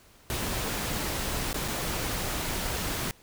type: noise with dropouts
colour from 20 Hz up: pink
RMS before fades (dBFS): -31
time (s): 0.3-3.11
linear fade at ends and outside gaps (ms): 0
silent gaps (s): 1.53-1.543 / 1.679-1.683
effects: pink hiss -57 dBFS RMS until 3.22 s